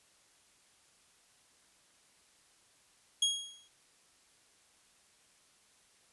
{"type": "tone with exponential decay", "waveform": "sawtooth", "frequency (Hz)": 3289, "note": "G#7", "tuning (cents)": -18, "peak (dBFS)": -21, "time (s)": [3.22, 3.68], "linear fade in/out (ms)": 5, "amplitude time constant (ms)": 99, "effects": ["white hiss -66 dBFS RMS until 6.12 s", "resampled to 24000 Hz"]}